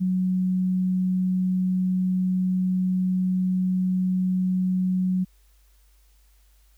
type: tone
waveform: sine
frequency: 184.6 Hz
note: F#3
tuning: 4 cents flat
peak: -20 dBFS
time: 0-5.25 s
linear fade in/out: 20 ms
effects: added 50 Hz sine -55 dBFS peak until 6.77 s + white hiss -65 dBFS RMS until 6.77 s